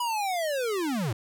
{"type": "linear sweep", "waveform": "square", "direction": "down", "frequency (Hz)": [987.8, 98], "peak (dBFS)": -27, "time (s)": [0, 1.13], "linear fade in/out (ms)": 5, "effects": []}